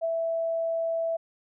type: tone with ADSR envelope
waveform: sine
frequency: 660 Hz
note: E5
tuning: 2 cents sharp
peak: -23 dBFS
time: 0.01-1.17 s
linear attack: 33 ms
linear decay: 24 ms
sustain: -2 dB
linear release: 11 ms
effects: none